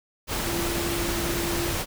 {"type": "tone in noise", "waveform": "sine", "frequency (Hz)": 342, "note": "F4", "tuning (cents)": -36, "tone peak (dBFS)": -29, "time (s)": [0.43, 1.74], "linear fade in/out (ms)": 50, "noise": "pink", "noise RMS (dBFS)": -28, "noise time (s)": [0.27, 1.86], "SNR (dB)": -4, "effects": []}